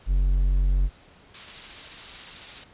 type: tone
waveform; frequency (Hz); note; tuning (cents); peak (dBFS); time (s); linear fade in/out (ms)
triangle; 46.08; F#1; -6; -16; 0.06-0.9; 50
type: noise with tremolo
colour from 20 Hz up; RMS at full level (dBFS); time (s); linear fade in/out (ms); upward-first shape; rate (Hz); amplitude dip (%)
blue; -32; 1.34-2.64; 5; triangle; 14; 25
effects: pink hiss -53 dBFS RMS until 2.73 s + resampled to 8000 Hz